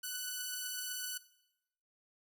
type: beating tone pair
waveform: 5% pulse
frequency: 1482 / 1489.9 Hz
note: F#6 / F#6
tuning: +2 / +12 cents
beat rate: 7.9 Hz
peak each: -34 / -28 dBFS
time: 0.03-1.18 s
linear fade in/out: 10 ms
effects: noise-tail reverb RT60 0.9 s tail -19 dB re dry